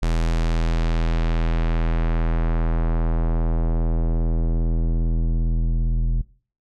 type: tone with low-pass filter sweep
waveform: square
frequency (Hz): 41.22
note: E1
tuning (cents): +1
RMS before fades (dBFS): -20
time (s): 0.02-6.22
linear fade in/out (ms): 10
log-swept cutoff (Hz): 8200 to 150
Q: 0.82
effects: noise-tail reverb RT60 0.4 s tail -20 dB re dry